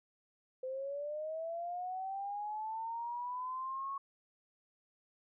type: linear sweep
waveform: sine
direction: up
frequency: 511 to 1108 Hz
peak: -37 dBFS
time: 0.63-3.98 s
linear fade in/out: 5 ms
effects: none

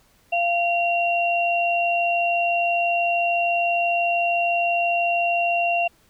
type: tone pair together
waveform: sine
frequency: 692.6 / 2753 Hz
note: F5 / F7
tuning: -15 / -25 cents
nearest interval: 2 octaves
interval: 2390 cents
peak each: -20 / -23 dBFS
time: 0.32-5.88 s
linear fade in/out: 10 ms
effects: pink hiss -59 dBFS RMS until 6.09 s

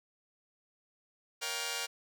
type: chord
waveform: 5% pulse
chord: G half-diminished seventh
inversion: first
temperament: just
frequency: 470.4 / 564.5 / 705.6 / 784 Hz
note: Bb4 / Db5 / F5 / G5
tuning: +16 / +31 / +18 / 0 cents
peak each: -29 / -31 / -32 / -29 dBFS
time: 1.41-1.87 s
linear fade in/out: 20 ms
effects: none

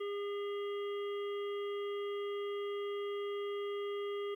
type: harmonic tone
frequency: 406 Hz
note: G#4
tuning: 39 cents flat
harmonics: 1 / 3 / 5 / 7 / 8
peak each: -36 / -47 / -52 / -56 / -54 dBFS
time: 0-4.35 s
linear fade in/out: 10 ms
effects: 12-bit

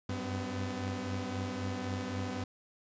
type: tone cluster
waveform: sawtooth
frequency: 94.4 / 98.2 / 252.4 Hz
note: F#2 / G2 / B3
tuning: +35 / +4 / +38 cents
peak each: -36 / -35 / -34 dBFS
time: 0.09-2.44 s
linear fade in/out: 5 ms
effects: resampled to 16000 Hz

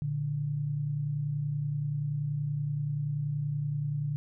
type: tone pair together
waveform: sine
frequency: 116.33 / 146.83 Hz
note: A#2 / D3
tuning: -3 / 0 cents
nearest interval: major third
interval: 403 cents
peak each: -37 / -29 dBFS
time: 0.02-4.16 s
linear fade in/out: 0 ms
effects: none

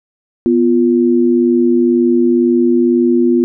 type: tone pair together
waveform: sine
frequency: 246.2 / 348.2 Hz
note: B3 / F4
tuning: -5 / -5 cents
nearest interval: tritone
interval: 600 cents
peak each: -11 dBFS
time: 0.46-3.44 s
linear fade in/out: 0 ms
effects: none

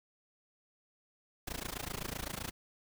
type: noise with amplitude modulation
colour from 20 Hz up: pink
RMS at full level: -37 dBFS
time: 1.47-2.51 s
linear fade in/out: 5 ms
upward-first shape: sine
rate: 27.8 Hz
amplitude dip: 95%
effects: none

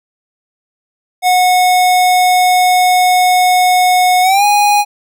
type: tone with pitch glide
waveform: square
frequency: 730 to 824.1 Hz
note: F#5 to G#5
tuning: -24 to -14 cents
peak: -8 dBFS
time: 1.22-4.85 s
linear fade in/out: 50 ms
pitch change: +210 cents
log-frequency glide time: 4.22-4.44 s
effects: none

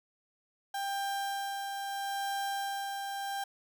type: tone with tremolo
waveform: 35% pulse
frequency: 793 Hz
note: G5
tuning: 20 cents sharp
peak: -30 dBFS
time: 0.74-3.44 s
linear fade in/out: 5 ms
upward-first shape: sine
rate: 0.76 Hz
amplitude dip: 35%
effects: none

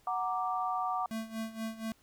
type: chord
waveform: sine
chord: Gb augmented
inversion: none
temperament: equal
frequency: 740 / 932.3 / 1174.7 Hz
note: Gb5 / Bb5 / D6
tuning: 0 / 0 / 0 cents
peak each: -33 / -38 / -34 dBFS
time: 0.07-1.06 s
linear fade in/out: 2 ms
type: tone with tremolo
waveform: square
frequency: 222.8 Hz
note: A3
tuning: 22 cents sharp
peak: -34 dBFS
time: 1.11-1.92 s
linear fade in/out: 0 ms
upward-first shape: sine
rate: 4.2 Hz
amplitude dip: 80%
effects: pink hiss -66 dBFS RMS until 2.02 s

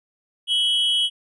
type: tone pair together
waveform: triangle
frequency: 2979 / 3266 Hz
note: F#7 / G#7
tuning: +11 / -30 cents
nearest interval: major second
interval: 159 cents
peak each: -19 dBFS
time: 0.47-1.1 s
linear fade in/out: 50 ms
effects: resampled to 24000 Hz

